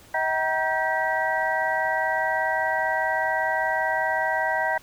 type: tone cluster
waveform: sine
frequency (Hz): 637 / 762 / 946 / 1570 / 1934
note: D#5 / G5 / A#5 / G6 / B6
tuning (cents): +41 / -49 / +25 / +2 / -37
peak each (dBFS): -28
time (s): 0.14-4.78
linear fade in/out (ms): 5
effects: pink hiss -51 dBFS RMS until 4.82 s